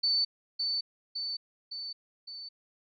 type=tone with echo; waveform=sine; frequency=4514 Hz; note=C#8; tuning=31 cents sharp; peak=-24 dBFS; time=0.03-0.25 s; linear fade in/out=10 ms; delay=560 ms; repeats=4; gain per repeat=-4 dB; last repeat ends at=2.49 s; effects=none